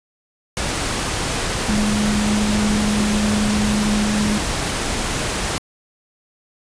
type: tone in noise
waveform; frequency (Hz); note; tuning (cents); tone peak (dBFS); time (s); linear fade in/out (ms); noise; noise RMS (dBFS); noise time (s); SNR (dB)
sine; 209.8; G#3; +18; -17; 1.69-4.38; 0; pink; -22; 0.57-5.58; +2
effects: resampled to 22050 Hz